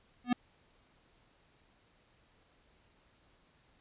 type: tone with exponential growth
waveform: square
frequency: 245.5 Hz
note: B3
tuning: 10 cents flat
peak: -23 dBFS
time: 0.24-0.33 s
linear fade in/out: 5 ms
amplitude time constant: 19 ms
effects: pink hiss -68 dBFS RMS until 3.8 s + resampled to 8000 Hz